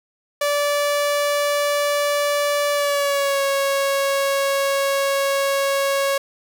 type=tone with pitch glide; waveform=sawtooth; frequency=580 to 552.2 Hz; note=D5 to C#5; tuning=-22 to -7 cents; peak=-14 dBFS; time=0.41-6.18 s; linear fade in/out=5 ms; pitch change=-85 cents; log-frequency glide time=2.72-3.42 s; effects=none